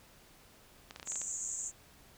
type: clicks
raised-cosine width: 0.2 ms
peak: -27 dBFS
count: 8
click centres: 0.909 / 0.961 / 0.998 / 1.029 / 1.074 / 1.12 / 1.157 / 1.216 s
type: band-pass noise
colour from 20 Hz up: pink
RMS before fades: -39 dBFS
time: 1.05-1.72 s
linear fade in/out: 50 ms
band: 6600 to 7700 Hz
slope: 96 dB/octave
effects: pink hiss -60 dBFS RMS until 2.17 s